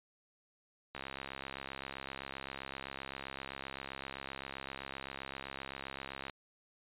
click train, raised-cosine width 0.3 ms, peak -25 dBFS, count 363, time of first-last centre 0.95-6.297 s, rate 67.7 Hz, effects resampled to 8000 Hz

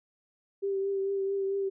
sine tone with vibrato, 392 Hz, G4, in tune, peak -27 dBFS, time 0.62-1.7 s, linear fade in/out 20 ms, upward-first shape triangle, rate 4.5 Hz, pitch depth 26 cents each way, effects none

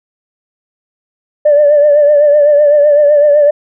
sine tone with vibrato, 587.3 Hz, D5, in tune, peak -3 dBFS, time 1.45-3.51 s, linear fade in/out 10 ms, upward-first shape triangle, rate 7.9 Hz, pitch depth 58 cents each way, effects tanh soft clip ceiling 0 dBFS

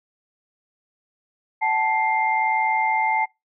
sine tone cluster, 755 / 876 / 2102 Hz, F#5 / A5 / C7, +35 / -8 / +7 cents, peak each -28 / -20 / -24 dBFS, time 1.61-3.26 s, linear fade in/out 20 ms, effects noise-tail reverb RT60 0.2 s tail -24 dB re dry

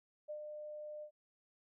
sine tone with ADSR envelope, 602 Hz, D5, 43 cents sharp, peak -40 dBFS, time 0.28-1.11 s, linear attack 23 ms, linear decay 84 ms, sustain -4 dB, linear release 83 ms, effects none

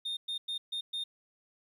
sine tone bursts at uneven times, 3657 Hz, A#7, 34 cents flat, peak -30 dBFS, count 5, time 0.05-0.17 / 0.28-0.38 / 0.48-0.58 / 0.72-0.81 / 0.93-1.04 s, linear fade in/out 10 ms, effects tanh soft clip ceiling -32 dBFS + 11-bit

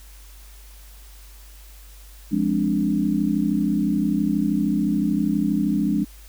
sine chord, D half-diminished seventh, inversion first, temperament equal, 174.61 / 207.7 / 261.6 / 293.7 Hz, F3 / Ab3 / C4 / D4, 0 / 0 / 0 / 0 cents, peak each -26 / -22 / -27 / -23 dBFS, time 2.31-6.05 s, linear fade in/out 20 ms, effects added 50 Hz sine -42 dBFS peak until 6.28 s + white hiss -50 dBFS RMS until 6.28 s

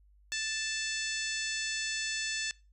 harmonic tone, 880 Hz, A5, in tune, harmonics 2 / 3 / 4 / 5 / 6 / 7 / 8 / 9, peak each -37 / -39 / -40 / -41 / -42 / -42 / -43 / -44 dBFS, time 0.32-2.51 s, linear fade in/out 0 ms, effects noise-tail reverb RT60 0.3 s tail -23 dB re dry + added 50 Hz sine -59 dBFS peak until 2.72 s

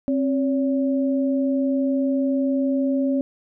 sine tone pair together, 267.1 / 566 Hz, C4 / C#5, +36 / +36 cents, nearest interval octave + minor second, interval 1300 cents, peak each -19 / -26 dBFS, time 0.08-3.21 s, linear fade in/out 0 ms, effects none

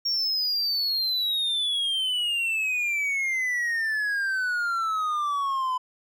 triangle exponential sweep, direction down, 5570 to 1005 Hz, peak -22 dBFS, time 0.05-5.78 s, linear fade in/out 10 ms, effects none

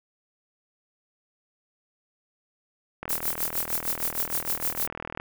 click train, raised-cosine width 0.5 ms, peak -18 dBFS, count 88, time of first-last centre 3.03-5.2 s, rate 40.1 Hz
violet noise with tremolo, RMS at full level -25 dBFS, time 3.09-4.87 s, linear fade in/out 5 ms, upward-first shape triangle, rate 6.5 Hz, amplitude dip 95%
effects none

